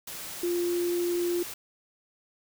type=tone in noise; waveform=sine; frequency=349.2 Hz; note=F4; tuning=in tune; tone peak=-25 dBFS; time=0.43-1.43 s; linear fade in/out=5 ms; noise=white; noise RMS=-39 dBFS; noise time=0.07-1.54 s; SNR=+11 dB; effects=none